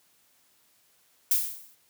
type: noise with exponential decay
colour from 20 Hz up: violet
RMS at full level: -20 dBFS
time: 1.31-1.75 s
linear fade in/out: 5 ms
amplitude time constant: 95 ms
effects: white hiss -65 dBFS RMS until 1.89 s + high-pass 60 Hz 12 dB/octave